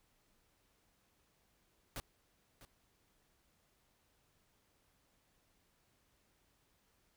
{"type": "noise with echo", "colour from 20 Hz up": "pink", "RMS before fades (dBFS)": -43, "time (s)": [1.96, 2], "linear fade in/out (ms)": 0, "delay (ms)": 650, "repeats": 1, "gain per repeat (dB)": -15, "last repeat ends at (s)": 2.65, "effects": ["pink hiss -75 dBFS RMS until 7.16 s"]}